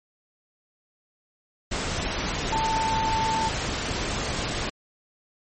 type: tone in noise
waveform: sine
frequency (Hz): 888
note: A5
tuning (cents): +16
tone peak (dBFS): -23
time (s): 2.52-3.49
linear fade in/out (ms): 10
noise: pink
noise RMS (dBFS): -28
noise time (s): 1.71-4.7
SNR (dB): +2
effects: MP3 32 kbps